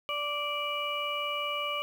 harmonic tone, 585 Hz, D5, 7 cents flat, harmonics 1 / 2 / 4 / 5, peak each -37 / -34 / -36 / -35 dBFS, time 0.09-1.82 s, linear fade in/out 0 ms, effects 9-bit

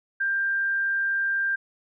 sine tone, 1588 Hz, G6, 22 cents sharp, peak -22 dBFS, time 0.2-1.56 s, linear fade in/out 10 ms, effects none

